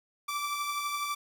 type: beating tone pair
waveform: sawtooth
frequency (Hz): 1164 / 1176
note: D6 / D6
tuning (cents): -16 / +2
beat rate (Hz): 12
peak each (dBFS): -28 / -36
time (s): 0.28-1.15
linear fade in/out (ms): 10
effects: 11-bit